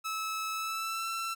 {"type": "tone with pitch glide", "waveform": "sawtooth", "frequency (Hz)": [1300, 1341.2], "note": ["E6", "E6"], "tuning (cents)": [-24, 30], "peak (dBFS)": -29, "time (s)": [0.04, 1.35], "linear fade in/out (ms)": 20, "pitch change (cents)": 54, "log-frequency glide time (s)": [0.52, 1.08], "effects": []}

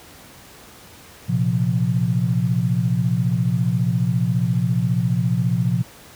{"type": "chord", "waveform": "sine", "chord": "Bb suspended second", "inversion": "none", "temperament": "just", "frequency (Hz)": [116.54, 131.11, 174.81], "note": ["Bb2", "C3", "F3"], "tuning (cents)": [0, 4, 2], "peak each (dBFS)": -21, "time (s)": [1.28, 5.83], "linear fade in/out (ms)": 20, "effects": ["pink hiss -44 dBFS RMS until 6.15 s", "high-pass 60 Hz 12 dB/octave"]}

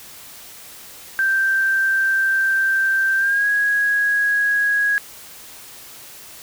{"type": "tone with pitch glide", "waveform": "sine", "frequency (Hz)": [1568, 1656.4], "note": ["G6", "G#6"], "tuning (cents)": [0, -5], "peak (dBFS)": -15, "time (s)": [1.19, 4.98], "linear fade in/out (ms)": 0, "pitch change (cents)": 95, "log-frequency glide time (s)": [3.17, 3.47], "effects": ["white hiss -40 dBFS RMS until 6.42 s"]}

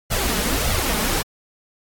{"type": "noise with flanger", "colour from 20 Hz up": "pink", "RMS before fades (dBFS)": -21, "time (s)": [0.1, 1.23], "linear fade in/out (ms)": 20, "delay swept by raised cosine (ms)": [1.4, 4.8], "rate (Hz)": 1.7, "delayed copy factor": 0.6, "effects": ["AAC 64 kbps"]}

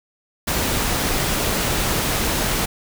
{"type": "noise", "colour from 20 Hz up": "pink", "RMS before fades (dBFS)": -21, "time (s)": [0.47, 2.66], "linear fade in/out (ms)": 10, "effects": []}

